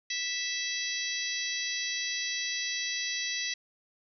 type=harmonic tone with a mistuned harmonic; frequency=657 Hz; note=E5; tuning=6 cents flat; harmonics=3 / 4 / 5 / 6 / 7 / 8 / 9; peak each=-36 / -39 / -40 / -37 / -40 / -41 / -38 dBFS; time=0.1-3.54 s; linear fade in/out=5 ms; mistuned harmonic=7; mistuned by=+16 cents; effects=none